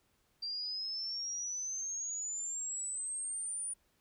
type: exponential sweep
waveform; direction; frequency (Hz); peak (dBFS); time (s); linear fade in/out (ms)
sine; up; 4699 to 9530; -36; 0.42-3.74; 10
effects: pink hiss -74 dBFS RMS until 4 s